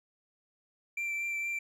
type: tone with vibrato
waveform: triangle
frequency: 2349 Hz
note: D7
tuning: in tune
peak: -30 dBFS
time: 0.97-1.59 s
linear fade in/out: 5 ms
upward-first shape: triangle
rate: 4.3 Hz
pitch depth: 15 cents each way
effects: none

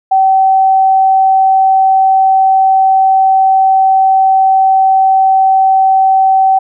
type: tone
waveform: sine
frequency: 767 Hz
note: G5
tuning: 38 cents flat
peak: -5 dBFS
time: 0.11-6.59 s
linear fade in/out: 10 ms
effects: none

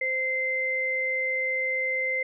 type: tone pair together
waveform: sine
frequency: 519 / 2077 Hz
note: C5 / C7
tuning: -14 / -13 cents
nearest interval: 2 octaves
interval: 2401 cents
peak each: -32 / -25 dBFS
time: 0.01-2.23 s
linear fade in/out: 5 ms
effects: none

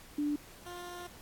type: tone pair in turn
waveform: sine / 15% pulse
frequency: 293.7 / 353.1 Hz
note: D4 / F4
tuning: 0 / +19 cents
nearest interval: minor third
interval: 319 cents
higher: second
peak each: -29 / -36 dBFS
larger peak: first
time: 0.18-0.36 / 0.66-1.07 s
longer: second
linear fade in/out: 5 ms
effects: pink hiss -54 dBFS RMS until 1.21 s + AAC 64 kbps

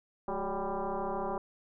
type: tone with frequency modulation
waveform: sine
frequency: 211.7 Hz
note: G#3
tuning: 33 cents sharp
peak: -31 dBFS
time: 0.28-1.38 s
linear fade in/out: 2 ms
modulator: 195 Hz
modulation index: 4.7
effects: none

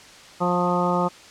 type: harmonic tone with a mistuned harmonic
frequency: 177.2 Hz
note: F3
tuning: 25 cents sharp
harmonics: 1 / 2 / 3 / 4 / 5 / 6 / 7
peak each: -24 / -28 / -26 / -29 / -26 / -30 / -27 dBFS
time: 0.4-1.09 s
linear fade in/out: 20 ms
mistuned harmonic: 6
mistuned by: +15 cents
effects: white hiss -45 dBFS RMS until 1.3 s + low-pass 6000 Hz 12 dB/octave

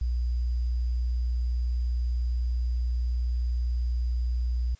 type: tone with sample-and-hold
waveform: sine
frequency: 60.3 Hz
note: B1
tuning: 41 cents flat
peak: -24 dBFS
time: 0.01-4.75 s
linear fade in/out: 5 ms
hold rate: 4900 Hz
effects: white hiss -61 dBFS RMS until 4.79 s + resampled to 16000 Hz

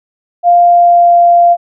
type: tone with pitch glide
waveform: sine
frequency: 698.5 to 693.3 Hz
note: F5 to F5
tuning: 0 to -13 cents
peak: -3 dBFS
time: 0.43-1.57 s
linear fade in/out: 50 ms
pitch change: -13 cents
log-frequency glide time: 0.61-1.17 s
effects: none

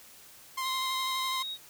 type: tone with vibrato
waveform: sawtooth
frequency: 1046.5 Hz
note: C6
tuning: in tune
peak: -27 dBFS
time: 0.57-1.43 s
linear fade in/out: 10 ms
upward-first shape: square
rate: 12 Hz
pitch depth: 12 cents each way
type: tone with pitch glide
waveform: sine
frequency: 3805 to 3779 Hz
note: A#7 to A#7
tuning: +35 to +23 cents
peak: -34 dBFS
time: 0.62-1.58 s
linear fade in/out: 50 ms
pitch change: -12 cents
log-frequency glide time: 1.34-1.42 s
effects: white hiss -53 dBFS RMS until 1.69 s

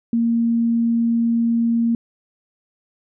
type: tone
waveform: sine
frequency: 232 Hz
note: A#3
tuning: 8 cents flat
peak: -15 dBFS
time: 0.13-1.95 s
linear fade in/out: 2 ms
effects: none

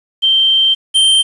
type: tone pair in turn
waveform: sine / square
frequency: 3136 / 3136 Hz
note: G7 / G7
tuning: 0 / 0 cents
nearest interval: unison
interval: 0 cents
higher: neither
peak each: -8 dBFS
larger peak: neither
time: 0.22-0.75 / 0.94-1.23 s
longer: first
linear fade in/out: 20 ms
effects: resampled to 24000 Hz + 7-bit

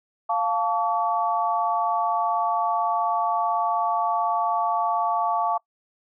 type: chord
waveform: sine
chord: F augmented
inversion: none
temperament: equal with one note detuned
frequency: 698.5 / 880 / 1137.3 Hz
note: F5 / A5 / C#6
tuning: 0 / 0 / +44 cents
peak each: -25 dBFS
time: 0.29-5.58 s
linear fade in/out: 10 ms
effects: noise-tail reverb RT60 0.1 s tail -23 dB re dry

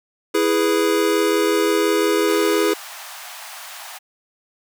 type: chord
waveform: square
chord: E major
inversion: none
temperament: equal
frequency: 329.6 / 415.3 / 493.9 Hz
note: E4 / G#4 / B4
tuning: 0 / 0 / 0 cents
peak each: -21 / -19 / -24 dBFS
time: 0.34-2.74 s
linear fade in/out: 10 ms
type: high-pass noise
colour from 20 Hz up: pink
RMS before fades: -36 dBFS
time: 2.27-3.99 s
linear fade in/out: 20 ms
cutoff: 680 Hz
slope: 48 dB/octave
effects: none

